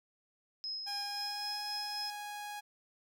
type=tone with tremolo; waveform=sine; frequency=5120 Hz; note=D#8; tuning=49 cents sharp; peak=-36 dBFS; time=0.64-2.1 s; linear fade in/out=0 ms; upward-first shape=sine; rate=3.8 Hz; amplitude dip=35%
type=tone with pitch glide; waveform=sawtooth; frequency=812 to 828.6 Hz; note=G#5 to G#5; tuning=-39 to -4 cents; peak=-37 dBFS; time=0.86-2.61 s; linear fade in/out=20 ms; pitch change=+35 cents; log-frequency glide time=1.01-1.56 s
effects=none